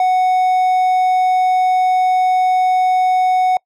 triangle tone, 740 Hz, F#5, in tune, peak -9 dBFS, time 0-3.57 s, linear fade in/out 2 ms, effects noise-tail reverb RT60 0.1 s tail -26 dB re dry

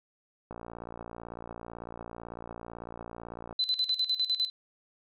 click train, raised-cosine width 1 ms, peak -27 dBFS, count 176, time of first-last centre 0.51-3.527 s, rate 58 Hz
sine tone with tremolo, 4026 Hz, B7, 33 cents sharp, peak -24 dBFS, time 3.59-4.5 s, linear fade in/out 5 ms, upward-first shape square, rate 9.9 Hz, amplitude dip 75%
effects none

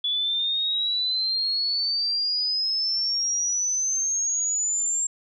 sine exponential sweep, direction up, 3418 to 7459 Hz, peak -22 dBFS, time 0.04-5.07 s, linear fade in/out 5 ms, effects none

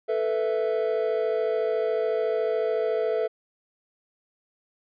triangle chord, A suspended second, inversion none, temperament equal, 440 / 493.9 / 659.3 Hz, A4 / B4 / E5, 0 / 0 / 0 cents, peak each -23 / -26 / -26 dBFS, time 0.08-3.28 s, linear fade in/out 20 ms, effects tanh soft clip ceiling -13 dBFS + resampled to 11025 Hz

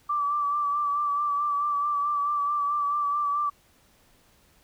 sine tone with vibrato, 1164 Hz, D6, 16 cents flat, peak -23 dBFS, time 0.09-3.5 s, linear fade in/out 10 ms, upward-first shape sine, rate 4.6 Hz, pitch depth 31 cents each way, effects pink hiss -61 dBFS RMS until 4.63 s

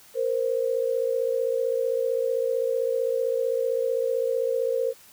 sine tone pair together, 466.2 / 521.8 Hz, A#4 / C5, 0 / -5 cents, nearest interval major second, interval 195 cents, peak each -25 dBFS, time 0.14-4.94 s, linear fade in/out 50 ms, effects white hiss -52 dBFS RMS until 5.12 s

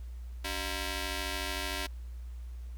5% pulse ring-modulated tone, 329.2 Hz, E4, 2 cents flat, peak -19 dBFS, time 0.44-1.87 s, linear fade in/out 10 ms, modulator 1270 Hz, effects added 60 Hz sine -39 dBFS peak until 2.77 s + pink hiss -64 dBFS RMS until 2.77 s

